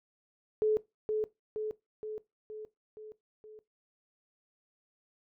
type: tone with echo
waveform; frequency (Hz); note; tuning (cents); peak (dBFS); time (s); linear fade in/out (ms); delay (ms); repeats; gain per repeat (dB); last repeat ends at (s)
sine; 430.3; A4; -39; -24; 0.62-0.77; 0; 470; 6; -4; 3.59
effects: noise-tail reverb RT60 0.2 s tail -19 dB re dry